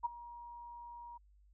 sine tone with ADSR envelope, 950 Hz, A#5, 33 cents sharp, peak -29 dBFS, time 0.03-1.18 s, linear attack 24 ms, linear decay 16 ms, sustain -18 dB, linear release 13 ms, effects added 50 Hz sine -62 dBFS peak until 1.53 s

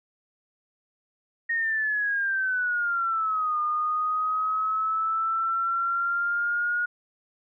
sine exponential two-way sweep, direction down then up, 1864.7 to 1215 to 1444 Hz, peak -23 dBFS, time 1.49-6.86 s, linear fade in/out 10 ms, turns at 3.6 s, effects none

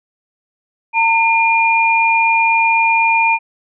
sine tone pair together, 908 / 2414 Hz, A#5 / D7, -46 / +47 cents, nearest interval octave + perfect fourth, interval 1693 cents, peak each -13 dBFS, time 0.93-3.39 s, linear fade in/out 50 ms, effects none

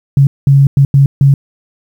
sine tone bursts at uneven times, 138.59 Hz, C#3, in tune, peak -3 dBFS, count 5, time 0.17-0.27 / 0.47-0.67 / 0.77-0.85 / 0.94-1.06 / 1.21-1.34 s, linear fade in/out 2 ms, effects 7-bit

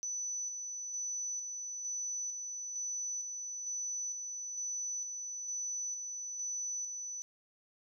sine tone with tremolo, 5980 Hz, F#8, 17 cents sharp, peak -35 dBFS, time 0.03-7.22 s, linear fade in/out 0 ms, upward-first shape square, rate 1.1 Hz, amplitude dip 35%, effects none

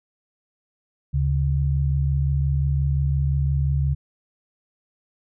sine tone pair together, 73.42 / 139.16 Hz, D2 / C#3, 0 / +7 cents, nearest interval major seventh, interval 1107 cents, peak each -21 dBFS, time 1.13-3.95 s, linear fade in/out 20 ms, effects none

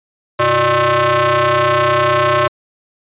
sawtooth ring-modulated tone, 235 Hz, A#3, 14 cents sharp, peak -4 dBFS, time 0.39-2.48 s, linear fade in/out 10 ms, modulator 838 Hz, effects resampled to 8000 Hz

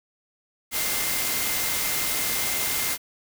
sine tone in noise, 2093 Hz, C7, in tune, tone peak -35 dBFS, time 0.71-2.98 s, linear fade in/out 50 ms, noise white, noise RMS -26 dBFS, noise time 0.71-2.98 s, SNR -12 dB, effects none

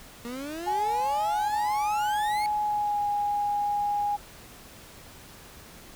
30% pulse exponential sweep, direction up, 233.1 to 2228 Hz, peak -31 dBFS, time 0.25-2.46 s, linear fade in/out 0 ms
sine tone with pitch glide, 840 to 822.2 Hz, G#5 to G#5, +19 to -18 cents, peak -24 dBFS, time 0.66-4.17 s, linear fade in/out 20 ms, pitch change -37 cents, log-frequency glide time 2.62-3.04 s
effects pink hiss -48 dBFS RMS until 5.95 s

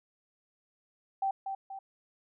sine tone with echo, 778 Hz, G5, 13 cents flat, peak -27 dBFS, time 1.22-1.31 s, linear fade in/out 5 ms, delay 240 ms, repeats 2, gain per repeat -6 dB, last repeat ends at 1.79 s, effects none

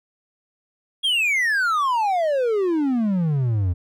triangle exponential sweep, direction down, 3336 to 84.3 Hz, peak -16 dBFS, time 1.03-3.74 s, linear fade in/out 20 ms, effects none

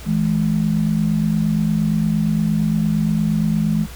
sine tone pair together, 163.37 / 212 Hz, E3 / G#3, -15 / +36 cents, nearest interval perfect fourth, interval 451 cents, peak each -18 dBFS, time 0.05-3.87 s, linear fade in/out 50 ms, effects added 60 Hz sine -33 dBFS peak until 3.95 s + pink hiss -39 dBFS RMS until 3.95 s

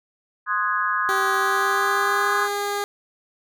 sine chord, Ab dominant seventh, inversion first, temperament equal, 1046.5 / 1244.5 / 1480 / 1661.2 Hz, C6 / Eb6 / Gb6 / Ab6, 0 / 0 / 0 / 0 cents, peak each -26 / -24 / -28 / -25 dBFS, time 0.46-2.49 s, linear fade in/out 50 ms
15% pulse tone with pitch glide, 387.4 to 406.9 Hz, G4 to G#4, -20 to -35 cents, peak -17 dBFS, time 1.09-2.84 s, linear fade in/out 0 ms, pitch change +85 cents, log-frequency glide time 1.35-2.51 s
effects none

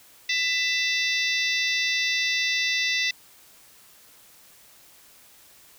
harmonic tone with a mistuned harmonic, 665 Hz, E5, 15 cents sharp, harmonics 3 / 4 / 5 / 6 / 7 / 8 / 9, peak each -26 / -28 / -30 / -32 / -33 / -34 / -35 dBFS, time 0.29-3.11 s, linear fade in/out 5 ms, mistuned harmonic 5, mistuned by +120 cents, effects white hiss -53 dBFS RMS until 5.78 s

